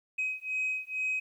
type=beating tone pair; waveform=sine; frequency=2528 / 2530.2 Hz; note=D#7 / D#7; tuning=+27 / +28 cents; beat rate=2.2 Hz; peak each=-32 / -32 dBFS; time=0.18-1.2 s; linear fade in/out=10 ms; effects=tanh soft clip ceiling -25 dBFS + 11-bit